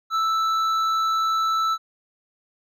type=tone with hard clipping; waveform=sine; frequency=1318.5 Hz; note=E6; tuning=in tune; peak=-21 dBFS; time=0.1-1.78 s; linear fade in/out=50 ms; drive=7 dB; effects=none

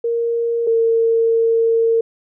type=tone pair in turn; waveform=sine; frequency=466.2 / 456.3 Hz; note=A#4 / A#4; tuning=0 / -37 cents; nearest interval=unison; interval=37 cents; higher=first; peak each=-16 / -12 dBFS; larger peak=second; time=0.04-0.67 / 0.67-2.01 s; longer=second; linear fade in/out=5 ms; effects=none

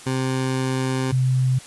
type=tone pair in turn; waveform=20% pulse / sine; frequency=130.81 / 129.08 Hz; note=C3 / C3; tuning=0 / -23 cents; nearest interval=unison; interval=23 cents; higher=first; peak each=-16 dBFS; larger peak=neither; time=0.06-1.12 / 1.12-1.59 s; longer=first; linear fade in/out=10 ms; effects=white hiss -42 dBFS RMS until 1.66 s + resampled to 24000 Hz

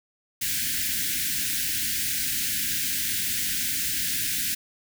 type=band-stop noise; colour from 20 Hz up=white; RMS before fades=-27 dBFS; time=0.41-4.55 s; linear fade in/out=10 ms; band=320 to 1500 Hz; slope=96 dB/octave; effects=none

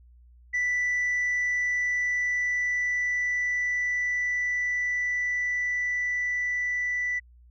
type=tone with level ramp; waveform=sine; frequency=1975 Hz; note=B6; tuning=in tune; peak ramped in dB=-21 to -24 dBFS; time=0.53-7.2 s; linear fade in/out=20 ms; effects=tanh soft clip ceiling -22 dBFS + added 60 Hz sine -51 dBFS peak until 7.5 s

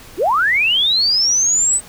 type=linear sweep; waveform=sine; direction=up; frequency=277.2 to 8160 Hz; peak=-12 dBFS; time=0.17-1.81 s; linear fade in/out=50 ms; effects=pink hiss -40 dBFS RMS until 1.88 s

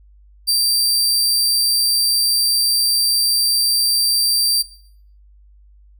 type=tone; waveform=sawtooth; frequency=4693 Hz; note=D8; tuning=2 cents flat; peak=-11 dBFS; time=0.47-4.63 s; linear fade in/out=20 ms; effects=noise-tail reverb RT60 0.6 s tail -18 dB re dry + added 50 Hz sine -45 dBFS peak until 5.99 s

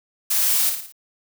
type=noise with echo; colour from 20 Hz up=blue; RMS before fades=-20 dBFS; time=0.3-0.7 s; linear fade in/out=10 ms; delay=56 ms; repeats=4; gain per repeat=-6 dB; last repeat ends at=0.924 s; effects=none

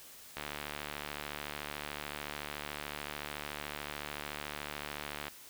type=click train; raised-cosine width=0.3 ms; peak=-22 dBFS; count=363; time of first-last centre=0.37-5.282 s; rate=73.7 Hz; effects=white hiss -53 dBFS RMS until 5.49 s

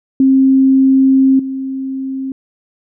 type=tone with level steps; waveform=sine; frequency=266.4 Hz; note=C4; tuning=31 cents sharp; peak=-6 / -18 dBFS; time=0.2-2.32 s; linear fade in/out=2 ms; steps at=1.39 s; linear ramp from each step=5 ms; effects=none

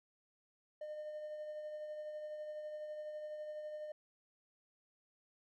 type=tone with tremolo; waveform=triangle; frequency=607 Hz; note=D#5; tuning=43 cents flat; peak=-38 dBFS; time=0.81-3.92 s; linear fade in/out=5 ms; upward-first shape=triangle; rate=12 Hz; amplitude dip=45%; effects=tanh soft clip ceiling -36 dBFS

